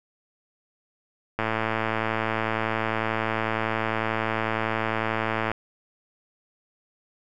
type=click train; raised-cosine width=0.5 ms; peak=-10 dBFS; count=459; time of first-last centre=1.39-5.516 s; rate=111 Hz; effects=none